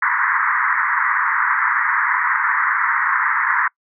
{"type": "band-pass noise", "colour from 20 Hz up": "white", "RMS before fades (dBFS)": -18, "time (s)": [0.02, 3.68], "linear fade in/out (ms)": 5, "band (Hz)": [930, 2000], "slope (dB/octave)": 96, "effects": ["noise-tail reverb RT60 0.1 s tail -26 dB re dry"]}